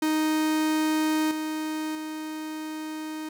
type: tone with level steps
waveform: 45% pulse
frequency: 311.1 Hz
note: D#4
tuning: in tune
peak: -22 / -28 / -32 dBFS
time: 0.02-3.29 s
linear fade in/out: 5 ms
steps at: 1.31 / 1.95 s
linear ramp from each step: 2 ms
effects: none